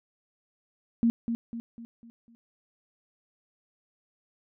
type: tone with echo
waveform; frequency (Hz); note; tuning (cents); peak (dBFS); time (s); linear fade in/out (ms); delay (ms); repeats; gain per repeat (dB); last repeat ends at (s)
sine; 232.1; A#3; -7; -19; 1.03-1.1; 0; 250; 5; -7; 2.35
effects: none